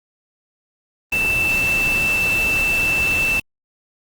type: tone in noise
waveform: sine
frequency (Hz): 2657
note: E7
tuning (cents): +13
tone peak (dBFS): -16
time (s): 1.12-3.4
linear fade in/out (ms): 5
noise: pink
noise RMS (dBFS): -27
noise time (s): 1.12-3.4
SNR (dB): +8
effects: Opus 24 kbps